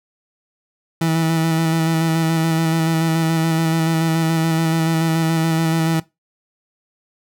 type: tone with vibrato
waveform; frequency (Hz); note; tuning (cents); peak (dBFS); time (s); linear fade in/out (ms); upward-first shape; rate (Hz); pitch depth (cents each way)
30% pulse; 162.6; E3; -23; -13; 1.01-6; 5; square; 7; 18
effects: noise-tail reverb RT60 0.2 s tail -19 dB re dry